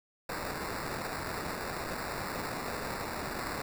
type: noise with sample-and-hold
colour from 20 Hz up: white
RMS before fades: -37 dBFS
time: 0.29-3.62 s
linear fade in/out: 5 ms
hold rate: 3150 Hz
effects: none